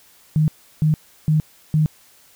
sine tone bursts, 154.5 Hz, D#3, 12 cents flat, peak -13 dBFS, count 4, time 0.36-1.86 s, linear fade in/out 0 ms, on 120 ms, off 340 ms, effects white hiss -52 dBFS RMS until 2.35 s

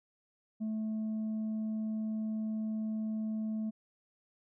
sine tone with tanh clipping, 217.9 Hz, A3, 17 cents flat, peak -33 dBFS, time 0.6-3.71 s, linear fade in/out 20 ms, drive 2 dB, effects none

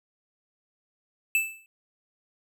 square tone with exponential decay, 2637 Hz, E7, in tune, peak -19 dBFS, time 1.35-1.66 s, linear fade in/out 1 ms, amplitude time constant 66 ms, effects none

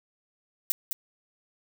violet noise with echo, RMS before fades -25 dBFS, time 0.7-0.72 s, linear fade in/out 0 ms, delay 210 ms, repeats 1, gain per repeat -5 dB, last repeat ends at 0.93 s, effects none

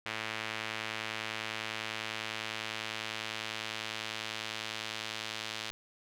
sawtooth tone with band-pass filter sweep, 110 Hz, A2, in tune, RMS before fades -39 dBFS, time 0.06-5.71 s, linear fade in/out 0 ms, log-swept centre 2400 to 3600 Hz, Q 1.3, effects none

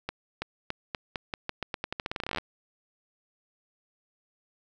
accelerating click train, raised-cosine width 0.3 ms, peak -15 dBFS, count 25, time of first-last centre 0.09-2.384 s, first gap 330 ms, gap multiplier 0.86, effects none

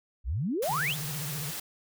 sine exponential sweep, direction up, 50.4 to 3797 Hz, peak -27 dBFS, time 0.24-0.96 s, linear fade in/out 50 ms
white noise, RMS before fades -37 dBFS, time 0.62-1.6 s, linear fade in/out 5 ms
triangle tone with vibrato, 147.9 Hz, D3, 13 cents sharp, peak -33 dBFS, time 0.68-1.52 s, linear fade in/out 20 ms, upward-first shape sine, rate 15 Hz, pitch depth 150 cents each way
effects none

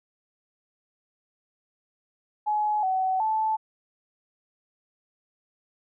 sine tone with pitch steps, 845 / 754 / 874 Hz, G#5 / F#5 / A5, +30 / +32 / -12 cents, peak -22 dBFS, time 2.46-3.57 s, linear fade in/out 20 ms, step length 370 ms, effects none

